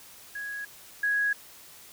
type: tone pair in turn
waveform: sine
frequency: 1661.2 / 1661.2 Hz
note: G#6 / G#6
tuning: 0 / 0 cents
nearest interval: unison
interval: 0 cents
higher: neither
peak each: -33 / -23 dBFS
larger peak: second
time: 0.35-0.65 / 1.03-1.33 s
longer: neither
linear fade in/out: 5 ms
effects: white hiss -50 dBFS RMS until 1.92 s